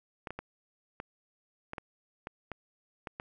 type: clicks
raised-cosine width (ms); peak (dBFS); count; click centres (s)
0.5; -23; 10; 0.272 / 0.306 / 0.39 / 1.001 / 1.734 / 1.782 / 2.271 / 2.517 / 3.072 / 3.199
effects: none